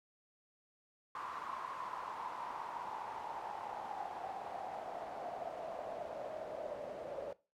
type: noise with band-pass filter sweep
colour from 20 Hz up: pink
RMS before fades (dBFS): -44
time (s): 1.15-7.33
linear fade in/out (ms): 2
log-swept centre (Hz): 1100 to 560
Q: 6.2
effects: noise-tail reverb RT60 0.3 s tail -19 dB re dry